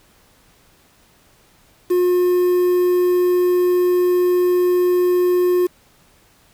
triangle tone with quantisation, 358.5 Hz, F4, 45 cents sharp, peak -11 dBFS, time 1.9-5.67 s, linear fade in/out 10 ms, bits 6, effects pink hiss -54 dBFS RMS until 6.53 s

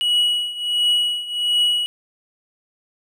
triangle tone with tremolo, 2921 Hz, F#7, 23 cents flat, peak -12 dBFS, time 0.01-1.86 s, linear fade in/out 0 ms, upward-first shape triangle, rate 1.4 Hz, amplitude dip 85%, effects none

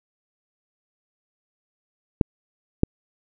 clicks, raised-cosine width 3 ms, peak -3 dBFS, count 2, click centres 2.212 / 2.834 s, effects none

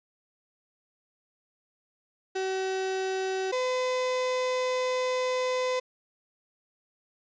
35% pulse tone pair in turn, 379.6 / 507.6 Hz, F#4 / B4, +44 / +47 cents, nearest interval perfect fourth, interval 503 cents, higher second, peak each -26 / -24 dBFS, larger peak second, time 2.35-3.52 / 3.52-5.8 s, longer second, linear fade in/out 10 ms, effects resampled to 16000 Hz + 11-bit

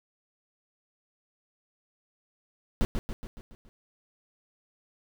brown noise with echo, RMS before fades -23 dBFS, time 2.81-2.85 s, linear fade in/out 0 ms, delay 140 ms, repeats 6, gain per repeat -5 dB, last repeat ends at 3.69 s, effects none

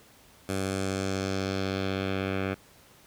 10% pulse tone with low-pass filter sweep, 96.1 Hz, G2, 34 cents flat, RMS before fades -30 dBFS, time 0.48-2.55 s, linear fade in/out 20 ms, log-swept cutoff 11000 to 2300 Hz, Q 1.6, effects pink hiss -56 dBFS RMS until 3.06 s + high-pass 60 Hz 12 dB/octave

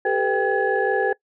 sine tone cluster, 391 / 436 / 498.2 / 790 / 1691 Hz, G4 / A4 / B4 / G5 / G#6, -4 / -16 / +15 / +13 / +31 cents, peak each -24 dBFS, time 0.05-1.13 s, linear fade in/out 5 ms, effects noise-tail reverb RT60 0.1 s tail -22 dB re dry + tanh soft clip ceiling -8 dBFS

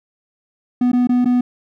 triangle tone with dropouts, 246.9 Hz, B3, in tune, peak -10 dBFS, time 0.81-1.41 s, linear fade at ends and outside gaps 5 ms, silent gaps 0.918-0.931 / 1.072-1.092 / 1.247-1.256 s, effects none

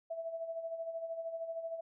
sine tone with tremolo, 659.3 Hz, E5, in tune, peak -35 dBFS, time 0.1-1.81 s, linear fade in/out 10 ms, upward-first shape sine, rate 13 Hz, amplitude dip 60%, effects none

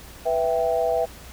sine chord, E minor, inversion second, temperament equal, 493.9 / 659.3 / 784 Hz, B4 / E5 / G5, 0 / 0 / 0 cents, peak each -24 / -22 / -27 dBFS, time 0.25-1.06 s, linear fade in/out 20 ms, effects added 60 Hz sine -45 dBFS peak until 1.32 s + pink hiss -44 dBFS RMS until 1.32 s

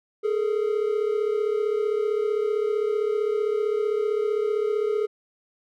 triangle tone pair together, 418.7 / 454.2 Hz, G#4 / A#4, +14 / -45 cents, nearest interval minor second, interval 141 cents, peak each -21 / -25 dBFS, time 0.23-5.07 s, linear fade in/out 20 ms, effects none

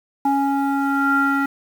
square tone with low-pass filter sweep, 277.2 Hz, C#4, in tune, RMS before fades -19 dBFS, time 0.25-1.46 s, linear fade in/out 5 ms, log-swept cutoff 920 to 1600 Hz, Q 7.9, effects 7-bit

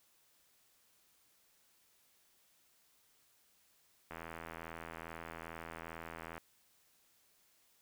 click train, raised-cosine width 0.5 ms, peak -30 dBFS, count 188, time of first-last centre 4.11-6.379 s, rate 82.4 Hz, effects white hiss -71 dBFS RMS until 7.81 s

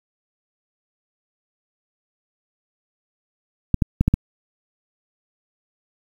clicks, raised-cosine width 5 ms, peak -3 dBFS, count 5, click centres 3.743 / 3.822 / 4.01 / 4.08 / 4.14 s, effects 7-bit

